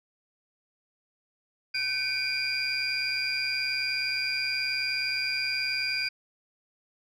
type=tone cluster; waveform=sine; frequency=1528 / 2275 / 2414 / 4797 Hz; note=G6 / C#7 / D7 / D8; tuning=-45 / +44 / +47 / +36 cents; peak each=-35 / -33 / -30 / -29 dBFS; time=1.74-6.09 s; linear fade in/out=10 ms; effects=tanh soft clip ceiling -21 dBFS